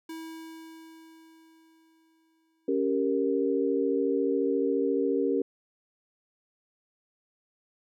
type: tone with exponential decay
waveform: square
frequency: 323.6 Hz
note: E4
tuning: 32 cents flat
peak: -37 dBFS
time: 0.09-3.08 s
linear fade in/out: 5 ms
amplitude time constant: 650 ms
type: chord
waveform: sine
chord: G diminished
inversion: second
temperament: equal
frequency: 277.2 / 392 / 466.2 Hz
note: Db4 / G4 / Bb4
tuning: 0 / 0 / 0 cents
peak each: -28 dBFS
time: 2.68-5.42 s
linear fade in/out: 5 ms
effects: none